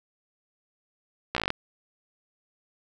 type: slowing click train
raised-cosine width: 0.3 ms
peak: -10 dBFS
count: 9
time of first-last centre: 1.35-1.504 s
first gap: 15 ms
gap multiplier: 1.07
effects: none